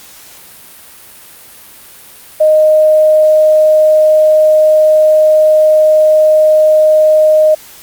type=tone; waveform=sine; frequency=619 Hz; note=D#5; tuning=9 cents flat; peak=-4 dBFS; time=2.4-7.55 s; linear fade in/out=10 ms; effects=white hiss -36 dBFS RMS until 7.82 s + Opus 48 kbps